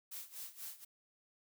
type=noise with tremolo; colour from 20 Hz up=blue; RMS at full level=-45 dBFS; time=0.11-0.85 s; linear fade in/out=10 ms; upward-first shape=sine; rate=4.1 Hz; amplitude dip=85%; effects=none